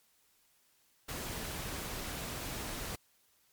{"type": "noise", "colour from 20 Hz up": "pink", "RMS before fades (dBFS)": -40, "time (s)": [1.08, 2.96], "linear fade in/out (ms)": 10, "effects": ["white hiss -70 dBFS RMS until 3.52 s", "MP3 96 kbps"]}